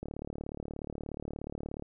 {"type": "click train", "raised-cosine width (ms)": 2, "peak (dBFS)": -25, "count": 67, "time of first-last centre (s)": [0.03, 1.823], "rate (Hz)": 36.8, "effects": []}